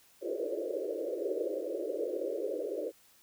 white band-pass noise, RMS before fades -35 dBFS, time 0.21-2.92 s, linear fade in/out 50 ms, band 320 to 590 Hz, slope 96 dB/octave, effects white hiss -63 dBFS RMS until 3.22 s

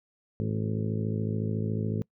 harmonic tone with a mistuned harmonic, 53.9 Hz, A1, 35 cents flat, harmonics 2 / 3 / 4 / 5 / 6 / 7 / 8 / 9 / 10, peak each -30 / -34 / -33 / -41 / -43 / -41 / -38 / -48 / -49 dBFS, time 0.4-2.02 s, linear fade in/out 0 ms, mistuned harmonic 7, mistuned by -42 cents, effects noise-tail reverb RT60 0.1 s tail -24 dB re dry

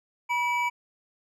triangle tone pair together, 967 / 2300 Hz, B5 / D7, -37 / -37 cents, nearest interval octave + minor third, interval 1500 cents, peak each -24 / -26 dBFS, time 0.29-0.7 s, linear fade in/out 20 ms, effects none

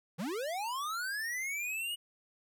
square linear sweep, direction up, 144.9 to 2930 Hz, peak -35 dBFS, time 0.18-1.96 s, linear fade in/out 20 ms, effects none

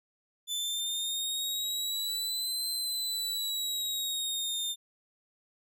sawtooth linear two-way sweep, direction up then down, 3502 to 4100 to 3605 Hz, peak -28 dBFS, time 0.47-4.76 s, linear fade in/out 50 ms, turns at 2.68 s, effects none

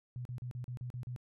sine tone bursts, 123.47 Hz, B2, in tune, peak -38 dBFS, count 8, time 0.16-1.162 s, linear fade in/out 0 ms, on 92 ms, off 38 ms, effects none

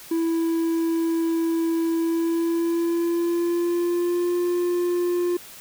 triangle tone with pitch glide, 330.3 to 352 Hz, E4 to F4, +4 to +14 cents, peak -18 dBFS, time 0.11-5.37 s, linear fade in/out 5 ms, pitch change +110 cents, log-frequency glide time 1.98-4.35 s, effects white hiss -43 dBFS RMS until 5.6 s

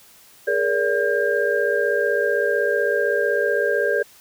sine tone cluster, 413.5 / 469.3 / 575 / 1603 Hz, G#4 / A#4 / D5 / G6, -8 / +12 / -37 / +38 cents, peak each -23 dBFS, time 0.47-4.03 s, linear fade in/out 10 ms, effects white hiss -50 dBFS RMS until 4.2 s

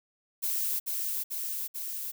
violet noise with echo, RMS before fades -30 dBFS, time 0.42-0.8 s, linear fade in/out 20 ms, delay 440 ms, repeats 3, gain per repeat -2 dB, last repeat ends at 2.12 s, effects none

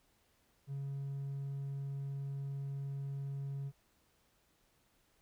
triangle tone, 138.59 Hz, C#3, in tune, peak -35 dBFS, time 0.67-3.72 s, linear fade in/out 50 ms, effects tanh soft clip ceiling -32 dBFS + pink hiss -73 dBFS RMS until 5.21 s

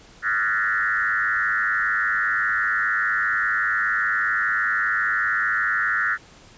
sine tone with frequency modulation, 1606 Hz, G6, 41 cents sharp, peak -19 dBFS, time 0.22-6.18 s, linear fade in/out 50 ms, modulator 105 Hz, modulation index 2.7, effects pink hiss -49 dBFS RMS until 6.57 s + resampled to 16000 Hz

